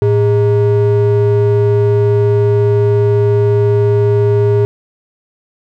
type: ring-modulated tone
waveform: triangle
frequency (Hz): 259.7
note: C4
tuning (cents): -13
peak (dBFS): -3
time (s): 0.02-4.65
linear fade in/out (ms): 0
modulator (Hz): 149
effects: none